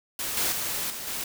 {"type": "noise with level steps", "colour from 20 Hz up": "white", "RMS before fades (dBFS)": [-31, -26, -30, -36, -32], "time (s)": [0.19, 1.24], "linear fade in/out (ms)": 2, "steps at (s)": [0.37, 0.52, 0.9, 1.07], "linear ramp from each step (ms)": 2, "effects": []}